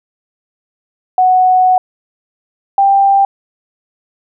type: tone pair in turn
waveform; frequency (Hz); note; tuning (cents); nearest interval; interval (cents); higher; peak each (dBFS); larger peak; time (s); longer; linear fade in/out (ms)
sine; 740 / 789.5; F#5 / G5; 0 / +12; minor second; 112; second; -6; neither; 1.18-1.78 / 2.78-3.25; first; 2
effects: none